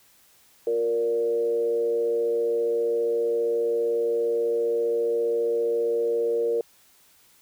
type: tone with frequency modulation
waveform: sine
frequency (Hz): 466.2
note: A#4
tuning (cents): 0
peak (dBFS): -21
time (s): 0.67-6.61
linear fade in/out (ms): 2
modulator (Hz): 115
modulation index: 0.52
effects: white hiss -58 dBFS RMS until 7.41 s